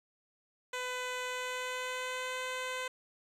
10% pulse tone with pitch glide, 502 to 511.1 Hz, B4 to C5, +28 to -41 cents, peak -27 dBFS, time 0.73-2.88 s, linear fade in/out 5 ms, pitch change +31 cents, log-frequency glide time 1.24-2.4 s, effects low-pass 9000 Hz 12 dB/octave + 11-bit

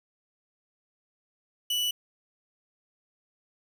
40% pulse tone, 2960 Hz, F#7, in tune, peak -25 dBFS, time 1.7-1.91 s, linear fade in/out 5 ms, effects 10-bit

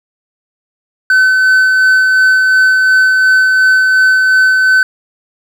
triangle tone with tremolo, 1520 Hz, F#6, 46 cents sharp, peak -3 dBFS, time 1.1-4.83 s, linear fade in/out 2 ms, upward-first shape sine, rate 2.8 Hz, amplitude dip 25%, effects none

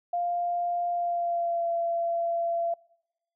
sine tone with pitch glide, 699 to 679.5 Hz, F5 to F5, +1 to -48 cents, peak -25 dBFS, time 0.13-2.74 s, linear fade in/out 5 ms, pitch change -49 cents, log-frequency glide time 0.9-1.69 s, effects noise-tail reverb RT60 0.9 s tail -25 dB re dry

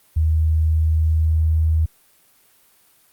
sine tone with pitch glide, 79 to 79.5 Hz, D#2 to D#2, +27 to +38 cents, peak -14 dBFS, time 0.16-1.86 s, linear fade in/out 10 ms, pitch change +11 cents, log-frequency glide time 0.28-1.4 s, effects white hiss -56 dBFS RMS until 3.12 s + Opus 32 kbps

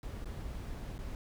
brown noise with dropouts, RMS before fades -41 dBFS, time 0.03-1.15 s, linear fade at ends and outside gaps 1 ms, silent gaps 0.245-0.256 / 0.981-0.989 s, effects none

